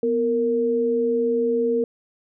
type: tone pair together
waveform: sine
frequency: 245.3 / 463.1 Hz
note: B3 / A#4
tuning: -12 / -11 cents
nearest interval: major seventh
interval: 1101 cents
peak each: -25 / -19 dBFS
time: 0.03-1.84 s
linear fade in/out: 2 ms
effects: none